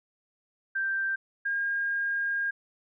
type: tone pair in turn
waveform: sine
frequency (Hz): 1573 / 1617.2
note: G6 / G#6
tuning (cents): +6 / -46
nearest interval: unison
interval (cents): 48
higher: second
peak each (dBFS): -26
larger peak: neither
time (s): 0.75-1.16 / 1.45-2.51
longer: second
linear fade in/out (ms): 10
effects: none